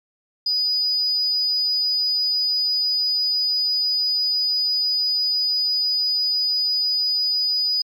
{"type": "tone", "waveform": "sine", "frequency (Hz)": 4953, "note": "D#8", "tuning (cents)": -9, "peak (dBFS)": -17, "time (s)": [0.46, 7.82], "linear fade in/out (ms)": 5, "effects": ["tanh soft clip ceiling -13 dBFS", "MP3 64 kbps"]}